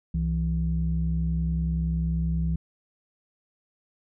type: tone pair together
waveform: sine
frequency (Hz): 65.41 / 164.82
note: C2 / E3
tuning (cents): 0 / 0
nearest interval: octave + major third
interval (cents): 1600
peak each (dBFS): -25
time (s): 0.14-2.56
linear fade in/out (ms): 5
effects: tanh soft clip ceiling -16 dBFS